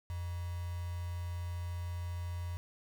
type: tone with quantisation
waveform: sine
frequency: 87.31 Hz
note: F2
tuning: in tune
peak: -36 dBFS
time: 0.1-2.57 s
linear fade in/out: 0 ms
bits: 8
effects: none